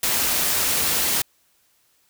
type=noise with amplitude modulation; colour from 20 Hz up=white; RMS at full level=-20 dBFS; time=0.03-1.22 s; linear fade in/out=2 ms; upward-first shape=sine; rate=239 Hz; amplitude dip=30%; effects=white hiss -63 dBFS RMS until 2.09 s